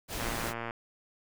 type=noise; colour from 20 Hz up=pink; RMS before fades=-36 dBFS; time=0.08-0.54 s; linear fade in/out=50 ms
type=click train; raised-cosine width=0.5 ms; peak=-21 dBFS; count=60; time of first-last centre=0.2-0.709 s; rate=116 Hz
effects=none